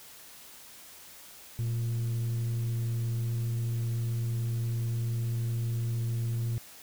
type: tone with frequency modulation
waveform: sine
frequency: 116.54 Hz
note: A#2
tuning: in tune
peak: -25 dBFS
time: 1.59-6.58 s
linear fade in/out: 0 ms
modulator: 101 Hz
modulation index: 0.2
effects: tanh soft clip ceiling -27 dBFS + white hiss -50 dBFS RMS until 6.82 s